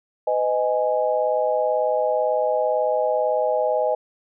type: chord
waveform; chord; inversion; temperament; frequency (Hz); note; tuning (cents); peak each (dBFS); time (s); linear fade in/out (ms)
sine; G# minor; first; equal with one note detuned; 504.3 / 622.3 / 830.6; B4 / D#5 / G#5; +36 / 0 / 0; -23 / -21 / -25; 0.27-3.95; 5
effects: none